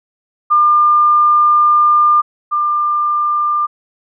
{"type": "tone pair in turn", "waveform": "sine", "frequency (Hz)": [1200, 1195.6], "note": ["D6", "D6"], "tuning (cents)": [37, 31], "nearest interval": "unison", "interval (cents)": 6, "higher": "first", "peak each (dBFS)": [-7, -12], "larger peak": "first", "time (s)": [[0.5, 2.22], [2.51, 3.67]], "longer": "first", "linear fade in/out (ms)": 20, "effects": []}